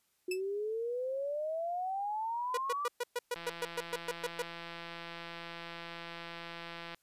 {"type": "exponential sweep", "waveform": "sine", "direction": "up", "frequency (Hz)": [360, 1195], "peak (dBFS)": -33, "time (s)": [0.28, 2.88], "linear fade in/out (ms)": 5}
{"type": "tone with exponential decay", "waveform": "sawtooth", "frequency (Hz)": 2627, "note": "E7", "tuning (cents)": -7, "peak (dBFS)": -30, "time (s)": [0.31, 0.41], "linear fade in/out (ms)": 5, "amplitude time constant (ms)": 21}
{"type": "tone bursts", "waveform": "sawtooth", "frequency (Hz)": 485.3, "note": "B4", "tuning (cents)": -30, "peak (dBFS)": -28, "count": 13, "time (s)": [2.54, 4.422], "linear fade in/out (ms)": 5, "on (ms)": 34, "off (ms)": 120}
{"type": "click train", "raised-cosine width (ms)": 0.3, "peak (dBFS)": -28, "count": 607, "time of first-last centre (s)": [3.36, 6.946], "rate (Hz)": 169}
{"effects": ["white hiss -75 dBFS RMS until 7.02 s", "resampled to 32000 Hz"]}